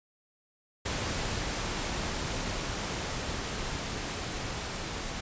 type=noise with level ramp; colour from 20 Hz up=pink; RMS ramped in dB=-32 to -36 dBFS; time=0.85-5.21 s; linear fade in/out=10 ms; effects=resampled to 16000 Hz